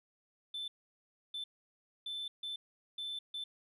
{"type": "tone bursts at uneven times", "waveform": "sine", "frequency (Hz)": 3529, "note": "A7", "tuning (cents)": 4, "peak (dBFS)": -36, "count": 6, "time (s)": [[0.54, 0.68], [1.34, 1.44], [2.06, 2.28], [2.43, 2.56], [2.98, 3.19], [3.34, 3.44]], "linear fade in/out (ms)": 5, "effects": ["tanh soft clip ceiling -36 dBFS"]}